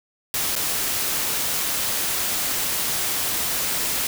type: noise with dropouts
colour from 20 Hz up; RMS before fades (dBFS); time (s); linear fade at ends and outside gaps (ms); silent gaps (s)
white; -24; 0.34-4.07; 1; 0.554-0.562
effects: none